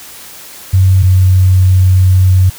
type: tone pair in turn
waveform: sine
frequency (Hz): 94.3 / 92.95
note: F#2 / F#2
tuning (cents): +33 / +8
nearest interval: unison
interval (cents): 25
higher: first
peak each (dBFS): -4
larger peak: neither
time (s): 0.73-1.03 / 1.03-2.5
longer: second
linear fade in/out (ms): 10
effects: white hiss -32 dBFS RMS until 2.58 s